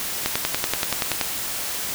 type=click train; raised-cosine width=0.2 ms; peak=-3 dBFS; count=11; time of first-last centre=0.26-1.212 s; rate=10.5 Hz; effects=white hiss -28 dBFS RMS until 1.94 s